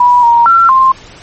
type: tone with pitch steps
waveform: sine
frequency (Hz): 977 / 940 / 1356 / 1053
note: B5 / A#5 / E6 / C6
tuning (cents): -19 / +14 / +49 / +11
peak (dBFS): -3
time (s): 0-0.92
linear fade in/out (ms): 5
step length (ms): 230
effects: pink hiss -35 dBFS RMS until 1.22 s + MP3 32 kbps